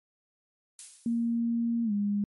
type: noise with exponential decay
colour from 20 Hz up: violet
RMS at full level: -36 dBFS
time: 0.79-1.39 s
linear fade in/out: 1 ms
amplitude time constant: 130 ms
type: tone with pitch glide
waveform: sine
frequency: 233.1 to 204.1 Hz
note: A#3 to G#3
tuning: 0 to -30 cents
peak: -25 dBFS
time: 1.06-2.24 s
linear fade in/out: 2 ms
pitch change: -230 cents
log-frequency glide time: 1.84-1.92 s
effects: MP3 48 kbps